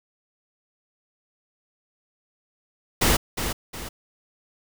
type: noise with echo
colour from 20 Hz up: pink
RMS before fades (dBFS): -19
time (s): 3.01-3.17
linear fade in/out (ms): 10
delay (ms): 360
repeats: 2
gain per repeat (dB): -8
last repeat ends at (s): 3.89
effects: none